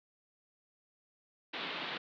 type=band-pass noise; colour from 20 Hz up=white; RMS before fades=-40 dBFS; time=1.53-1.98 s; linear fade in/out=10 ms; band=150 to 3900 Hz; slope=48 dB/octave; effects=none